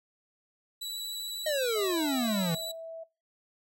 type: tone with vibrato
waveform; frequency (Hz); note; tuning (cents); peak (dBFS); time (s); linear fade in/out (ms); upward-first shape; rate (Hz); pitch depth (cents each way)
sawtooth; 3934; B7; -7; -32; 0.81-2.72; 10; sine; 13; 11
type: exponential sweep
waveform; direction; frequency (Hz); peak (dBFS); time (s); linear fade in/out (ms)
square; down; 632 to 160; -28; 1.46-2.55; 5
type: tone with pitch glide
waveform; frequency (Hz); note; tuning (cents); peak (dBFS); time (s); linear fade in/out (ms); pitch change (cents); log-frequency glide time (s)
sine; 638 to 654.8; D#5 to E5; +43 to -12; -38; 1.75-3.04; 10; +45; 1.9-2.03
effects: noise-tail reverb RT60 0.3 s tail -23 dB re dry